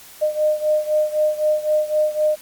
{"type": "beating tone pair", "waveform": "sine", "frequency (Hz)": [609, 612.9], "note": ["D#5", "D#5"], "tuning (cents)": [-37, -26], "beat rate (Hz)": 3.9, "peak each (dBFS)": [-18, -21], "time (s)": [0.21, 2.36], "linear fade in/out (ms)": 20, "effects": ["white hiss -43 dBFS RMS until 2.41 s", "Opus 48 kbps"]}